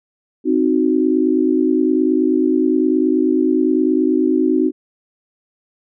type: chord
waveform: sine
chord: C diminished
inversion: none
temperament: equal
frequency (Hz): 261.6 / 311.1 / 370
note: C4 / Eb4 / Gb4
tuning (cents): 0 / 0 / 0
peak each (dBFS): -17 / -16 / -18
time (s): 0.44-4.72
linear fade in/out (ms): 50
effects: none